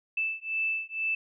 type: beating tone pair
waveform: sine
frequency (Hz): 2637 / 2639.1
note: E7 / E7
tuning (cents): 0 / +1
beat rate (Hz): 2.1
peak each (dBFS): -31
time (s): 0.17-1.15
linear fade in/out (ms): 5
effects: none